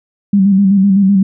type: tone with vibrato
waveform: sine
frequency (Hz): 196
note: G3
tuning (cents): 0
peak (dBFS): -6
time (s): 0.33-1.23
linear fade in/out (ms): 5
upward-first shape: square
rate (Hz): 7.9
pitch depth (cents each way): 48
effects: none